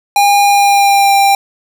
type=tone with pitch glide; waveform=square; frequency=810 to 793.3 Hz; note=G#5 to G5; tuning=-43 to +20 cents; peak=-7 dBFS; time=0.16-1.35 s; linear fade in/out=2 ms; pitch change=-37 cents; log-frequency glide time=0.42-1.13 s; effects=none

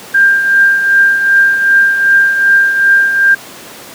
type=tone with tremolo; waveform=sine; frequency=1593 Hz; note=G6; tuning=27 cents sharp; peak=-3 dBFS; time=0.14-3.35 s; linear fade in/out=10 ms; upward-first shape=triangle; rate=2.6 Hz; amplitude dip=60%; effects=pink hiss -31 dBFS RMS until 3.94 s + high-pass 200 Hz 12 dB/octave

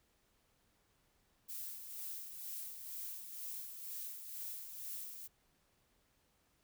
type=noise with tremolo; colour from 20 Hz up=violet; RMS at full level=-44 dBFS; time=1.48-5.28 s; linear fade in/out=20 ms; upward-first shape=sine; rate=2.1 Hz; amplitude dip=50%; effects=pink hiss -75 dBFS RMS until 6.63 s

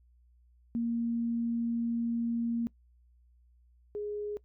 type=tone pair in turn; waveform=sine; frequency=233.3 / 415.7 Hz; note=A#3 / G#4; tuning=+2 / +2 cents; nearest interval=minor seventh; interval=1000 cents; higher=second; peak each=-28 / -33 dBFS; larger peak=first; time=0.75-2.67 / 3.95-4.37 s; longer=first; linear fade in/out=0 ms; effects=noise-tail reverb RT60 0.1 s tail -21 dB re dry + added 60 Hz sine -60 dBFS peak until 4.44 s

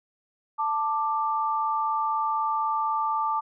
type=tone pair together; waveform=sine; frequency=884 / 1180 Hz; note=A5 / D6; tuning=+8 / +8 cents; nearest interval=perfect fourth; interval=500 cents; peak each=-26 dBFS; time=0.58-3.41 s; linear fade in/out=20 ms; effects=none

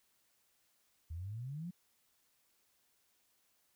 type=exponential sweep; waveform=sine; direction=up; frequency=77.2 to 184.4 Hz; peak=-40 dBFS; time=1.1-1.71 s; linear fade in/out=10 ms; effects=white hiss -75 dBFS RMS until 3.75 s

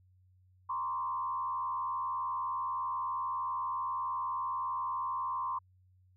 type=tone with frequency modulation; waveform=sine; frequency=1046.5 Hz; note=C6; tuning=in tune; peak=-32 dBFS; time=0.69-5.59 s; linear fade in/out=10 ms; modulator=81.6 Hz; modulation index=0.97; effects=added 92 Hz sine -62 dBFS peak until 6.16 s

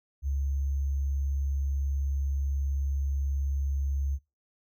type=tone with sample-and-hold; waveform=sine; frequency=69.3 Hz; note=C#2; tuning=in tune; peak=-26 dBFS; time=0.22-4.19 s; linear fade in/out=50 ms; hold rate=6300 Hz; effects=noise-tail reverb RT60 0.3 s tail -25 dB re dry

